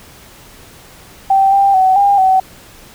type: tone with pitch steps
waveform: sine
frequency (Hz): 778 / 791 / 754 / 803 / 757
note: G5 / G5 / F#5 / G5 / F#5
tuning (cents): -13 / +15 / +32 / +41 / +39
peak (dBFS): -7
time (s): 1.3-2.4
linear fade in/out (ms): 5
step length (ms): 220
effects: pink hiss -40 dBFS RMS until 2.94 s